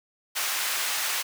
pink high-pass noise, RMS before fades -28 dBFS, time 0.35-1.23 s, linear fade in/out 20 ms, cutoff 1300 Hz, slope 12 dB/octave, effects none

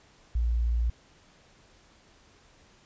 sine tone, 58.27 Hz, A#1, in tune, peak -23 dBFS, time 0.35-0.9 s, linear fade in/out 5 ms, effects pink hiss -59 dBFS RMS until 2.85 s + resampled to 16000 Hz

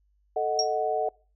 sine chord, D# diminished, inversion second, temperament equal, 440 / 622.3 / 740 Hz, A4 / D#5 / F#5, 0 / 0 / 0 cents, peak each -29 / -29 / -27 dBFS, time 0.36-1.09 s, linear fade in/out 5 ms
sine tone with exponential decay, 5588 Hz, F8, in tune, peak -19 dBFS, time 0.59-0.71 s, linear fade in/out 2 ms, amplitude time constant 24 ms
effects noise-tail reverb RT60 0.4 s tail -25 dB re dry + added 50 Hz sine -64 dBFS peak until 1.35 s

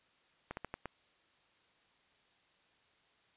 slowing click train, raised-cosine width 0.5 ms, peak -25 dBFS, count 5, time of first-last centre 0.51-0.857 s, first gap 61 ms, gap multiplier 1.24, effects white hiss -70 dBFS RMS until 3.36 s + resampled to 8000 Hz

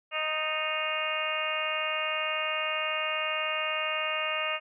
harmonic tone with a mistuned harmonic, 310.9 Hz, D#4, 1 cent flat, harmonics 2 / 3 / 4 / 5 / 6 / 7 / 8 / 9, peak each -35 / -43 / -34 / -43 / -39 / -37 / -35 / -33 dBFS, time 0.11-4.6 s, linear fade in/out 50 ms, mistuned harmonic 6, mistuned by -28 cents, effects none

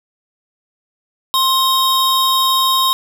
square tone pair together, 1054 / 3760 Hz, C6 / A#7, +12 / +14 cents, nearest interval octave + minor seventh, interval 2202 cents, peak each -15 / -16 dBFS, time 1.34-2.93 s, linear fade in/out 0 ms, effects none

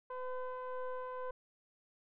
sine tone with frequency modulation, 507 Hz, B4, 45 cents sharp, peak -37 dBFS, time 0.1-1.31 s, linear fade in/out 5 ms, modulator 508 Hz, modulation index 1.2, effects tanh soft clip ceiling -34 dBFS

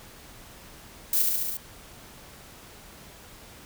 violet noise with echo, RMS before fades -23 dBFS, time 1.13-1.22 s, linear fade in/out 2 ms, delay 70 ms, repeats 5, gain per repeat -2 dB, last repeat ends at 1.57 s, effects pink hiss -48 dBFS RMS until 3.65 s

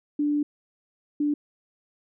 sine tone bursts at uneven times, 293.7 Hz, D4, in tune, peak -21 dBFS, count 2, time 0.19-0.43 / 1.2-1.34 s, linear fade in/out 5 ms, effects none

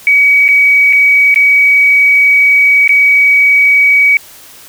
sine tone with dropouts, 2266 Hz, C#7, 37 cents sharp, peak -4 dBFS, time 0.07-4.17 s, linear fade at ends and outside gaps 1 ms, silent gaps 0.481-0.487 / 0.927-0.931 / 1.343-1.359 / 2.877-2.892 s, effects white hiss -36 dBFS RMS until 4.68 s

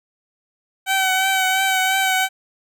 15% pulse tone with vibrato, 761 Hz, F#5, 48 cents sharp, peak -10 dBFS, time 0.86-2.29 s, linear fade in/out 50 ms, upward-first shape triangle, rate 2.9 Hz, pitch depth 31 cents each way, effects none

